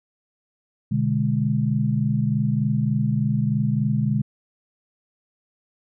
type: chord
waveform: sine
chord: G# diminished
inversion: first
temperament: equal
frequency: 123.47 / 146.83 / 207.7 Hz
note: B2 / D3 / G#3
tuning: 0 / 0 / 0 cents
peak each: -23 dBFS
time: 0.91-4.22 s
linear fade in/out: 10 ms
effects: none